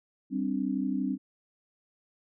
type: chord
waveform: sine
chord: G suspended fourth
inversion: none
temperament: equal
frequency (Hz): 196 / 261.6 / 293.7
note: G3 / C4 / D4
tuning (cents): 0 / 0 / 0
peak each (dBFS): -32 / -30 / -33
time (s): 0.3-1.18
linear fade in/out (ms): 50
effects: none